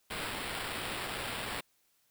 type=noise with sample-and-hold; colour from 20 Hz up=violet; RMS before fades=-38 dBFS; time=0.1-1.61 s; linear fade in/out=10 ms; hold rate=6300 Hz; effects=white hiss -72 dBFS RMS until 2.1 s